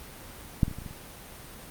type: clicks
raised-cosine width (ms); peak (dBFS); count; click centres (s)
5; -8 / -20 / -25 / -25 / -30 / -26 / -30; 7; 0.632 / 0.681 / 0.713 / 0.786 / 0.82 / 0.862 / 0.91
effects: pink hiss -45 dBFS RMS until 1.7 s + Opus 32 kbps